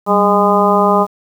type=harmonic tone with a mistuned harmonic; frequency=204.9 Hz; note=G#3; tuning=23 cents flat; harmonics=1 / 2 / 3 / 4 / 5 / 6; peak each=-16 / -16 / -16 / -16 / -16 / -16 dBFS; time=0.06-1.07 s; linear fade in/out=50 ms; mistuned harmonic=1; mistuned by=-94 cents; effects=7-bit